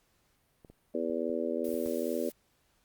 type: clicks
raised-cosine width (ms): 2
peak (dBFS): -38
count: 6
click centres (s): 0.648 / 0.7 / 1.099 / 1.297 / 1.688 / 1.741
type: harmonic tone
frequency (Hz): 82.41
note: E2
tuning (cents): 0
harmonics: 3 / 4 / 5 / 6 / 7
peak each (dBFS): -36 / -36 / -36 / -36 / -36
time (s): 0.94-2.3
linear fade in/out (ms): 10
type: noise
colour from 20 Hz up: blue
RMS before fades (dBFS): -48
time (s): 1.64-2.32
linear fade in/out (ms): 5
effects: pink hiss -71 dBFS RMS until 2.84 s + Opus 48 kbps